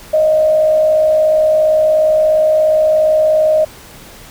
sine tone with frequency modulation, 622 Hz, D#5, 1 cent flat, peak -8 dBFS, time 0.13-3.65 s, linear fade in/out 10 ms, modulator 57.1 Hz, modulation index 0.35, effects pink hiss -37 dBFS RMS until 4.3 s

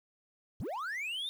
triangle linear sweep, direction up, 60.6 to 3708 Hz, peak -33 dBFS, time 0.6-1.29 s, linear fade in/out 0 ms, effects 10-bit

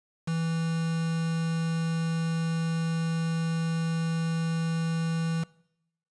triangle tone with quantisation, 164 Hz, E3, 9 cents flat, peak -24 dBFS, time 0.27-5.44 s, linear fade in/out 10 ms, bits 6, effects noise-tail reverb RT60 0.8 s tail -23 dB re dry + resampled to 22050 Hz

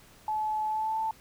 sine tone with pitch glide, 861 to 883.7 Hz, A5 to A5, -38 to +7 cents, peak -27 dBFS, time 0.28-1.11 s, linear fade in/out 2 ms, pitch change +45 cents, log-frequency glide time 0.67-0.98 s, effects pink hiss -56 dBFS RMS until 1.2 s

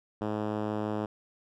5% pulse tone with band-pass filter, 106.2 Hz, G#2, 39 cents sharp, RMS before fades -32 dBFS, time 0.21-1.06 s, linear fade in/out 5 ms, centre 240 Hz, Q 0.65, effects none

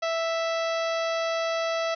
harmonic tone, 659.3 Hz, E5, in tune, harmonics 1 / 2 / 3 / 4 / 5 / 6 / 7 / 8 / 9, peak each -26 / -32 / -36 / -38 / -40 / -42 / -43 / -44 / -45 dBFS, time 0.02-1.95 s, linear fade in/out 10 ms, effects none

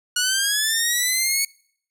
10% pulse linear sweep, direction up, 1446 to 2228 Hz, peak -10 dBFS, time 0.16-1.45 s, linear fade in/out 5 ms, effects noise-tail reverb RT60 0.6 s tail -25 dB re dry

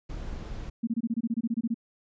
brown noise, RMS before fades -36 dBFS, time 0.09-0.7 s, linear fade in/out 10 ms
sine tone bursts, 230 Hz, A#3, 23 cents flat, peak -24 dBFS, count 14, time 0.83-1.744 s, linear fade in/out 10 ms, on 43 ms, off 24 ms
effects resampled to 16000 Hz

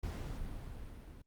brown noise with level ramp, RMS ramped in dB -38 to -51 dBFS, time 0.03-1.22 s, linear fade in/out 5 ms, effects Opus 48 kbps

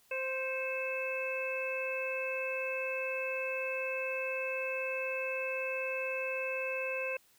harmonic tone with a mistuned harmonic, 523 Hz, C5, 1 cent flat, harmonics 1 / 2 / 3 / 4 / 5, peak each -36 / -46 / -44 / -46 / -36 dBFS, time 0.11-7.17 s, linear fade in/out 5 ms, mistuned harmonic 4, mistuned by +64 cents, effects white hiss -66 dBFS RMS until 7.38 s

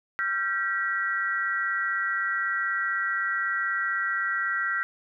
sine tone cluster, 1372 / 1568 / 1927 Hz, F6 / G6 / B6, -31 / 0 / -43 cents, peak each -29 dBFS, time 0.19-4.83 s, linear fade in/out 0 ms, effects none

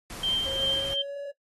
pink noise, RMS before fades -40 dBFS, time 0.1-0.94 s, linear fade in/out 0 ms
sine tone with tremolo, 3145 Hz, G7, 5 cents sharp, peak -22 dBFS, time 0.23-1.02 s, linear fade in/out 5 ms, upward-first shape sine, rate 2.7 Hz, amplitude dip 55%
triangle tone with pitch glide, 540 to 566.2 Hz, C#5 to C#5, -45 to +37 cents, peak -31 dBFS, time 0.45-1.32 s, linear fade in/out 20 ms, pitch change +82 cents, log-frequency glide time 0.67-1.16 s
effects noise-tail reverb RT60 0.1 s tail -18 dB re dry + AAC 32 kbps

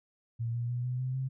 sine tone with pitch steps, 116.1 / 119.09 / 122.15 / 125.3 / 128.52 / 131.83 Hz, A#2 / A#2 / B2 / B2 / C3 / C3, -7 / +37 / -19 / +25 / -31 / +13 cents, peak -30 dBFS, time 0.39-1.29 s, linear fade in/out 20 ms, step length 150 ms, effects none

